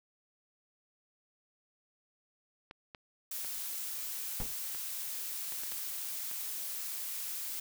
clicks, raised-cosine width 0.3 ms, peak -30 dBFS, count 8, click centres 2.711 / 2.948 / 3.447 / 4.748 / 5.523 / 5.634 / 5.72 / 6.313 s
blue noise, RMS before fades -39 dBFS, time 3.31-7.6 s, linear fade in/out 5 ms
brown noise with exponential decay, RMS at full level -31 dBFS, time 4.4-4.55 s, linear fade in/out 0 ms, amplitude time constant 31 ms
effects none

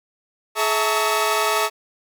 sawtooth tone cluster, 425.4 / 654 / 905 / 1125 / 1288 Hz, G#4 / E5 / A5 / C#6 / E6, +42 / -14 / +48 / +25 / -41 cents, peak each -21 dBFS, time 0.55-1.7 s, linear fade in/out 50 ms, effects none

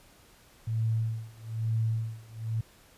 sine tone with tremolo, 112.1 Hz, A2, 33 cents sharp, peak -24 dBFS, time 0.67-2.61 s, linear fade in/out 5 ms, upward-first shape sine, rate 1.1 Hz, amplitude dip 95%, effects pink hiss -58 dBFS RMS until 2.97 s + resampled to 32000 Hz

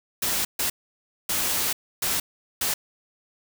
white noise bursts at uneven times, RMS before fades -25 dBFS, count 5, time 0.22-0.45 / 0.59-0.7 / 1.29-1.73 / 2.02-2.2 / 2.61-2.74 s, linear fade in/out 5 ms, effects none

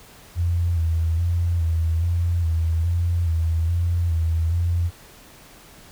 sine tone with vibrato, 84 Hz, E2, 33 cents sharp, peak -18 dBFS, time 0.35-4.91 s, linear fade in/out 50 ms, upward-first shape square, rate 1.2 Hz, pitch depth 43 cents each way, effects pink hiss -47 dBFS RMS until 5.91 s

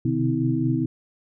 sine tone cluster, 127.2 / 131.9 / 151.7 / 254.5 / 322.1 Hz, C3 / C3 / D#3 / C4 / E4, -48 / +14 / -44 / -48 / -40 cents, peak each -25 / -31 / -28 / -25 / -25 dBFS, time 0.05-0.86 s, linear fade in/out 5 ms, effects none

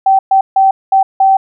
sine tone bursts at uneven times, 773 Hz, G5, 24 cents flat, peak -5 dBFS, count 5, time 0.06-0.19 / 0.31-0.41 / 0.56-0.71 / 0.92-1.03 / 1.2-1.37 s, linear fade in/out 5 ms, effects none

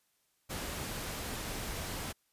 pink noise, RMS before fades -39 dBFS, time 0.49-2.13 s, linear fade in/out 20 ms, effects white hiss -75 dBFS RMS until 2.32 s + resampled to 32000 Hz

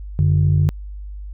sine tone pair together, 92.74 / 146.83 Hz, F#2 / D3, +5 / 0 cents, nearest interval minor sixth, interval 795 cents, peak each -14 dBFS, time 0.19-0.69 s, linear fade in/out 0 ms, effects tanh soft clip ceiling -7 dBFS + added 50 Hz sine -29 dBFS peak until 1.33 s

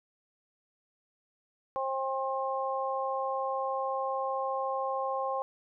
harmonic tone, 266.5 Hz, C4, 32 cents sharp, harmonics 2 / 3 / 4, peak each -33 / -34 / -34 dBFS, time 1.76-5.42 s, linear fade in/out 0 ms, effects none

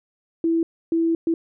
sine tone bursts at uneven times, 330.4 Hz, E4, 4 cents sharp, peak -17 dBFS, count 3, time 0.44-0.63 / 0.92-1.15 / 1.27-1.34 s, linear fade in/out 2 ms, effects none

